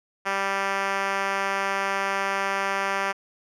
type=tone with band-pass filter; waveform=5% pulse; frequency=196 Hz; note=G3; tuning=in tune; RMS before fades=-26 dBFS; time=0.25-3.13 s; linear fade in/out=20 ms; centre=1200 Hz; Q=0.52; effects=none